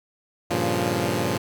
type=chord; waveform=10% pulse; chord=G half-diminished seventh; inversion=none; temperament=equal; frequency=98 / 116.54 / 138.59 / 174.61 Hz; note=G2 / Bb2 / Db3 / F3; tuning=0 / 0 / 0 / 0 cents; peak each=-20 / -19 / -21 / -19 dBFS; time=0.5-1.38 s; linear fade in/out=10 ms; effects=none